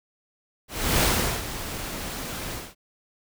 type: noise with ADSR envelope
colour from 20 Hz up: pink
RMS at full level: -20 dBFS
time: 0.68-2.75 s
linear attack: 330 ms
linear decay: 410 ms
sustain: -13 dB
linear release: 210 ms
effects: none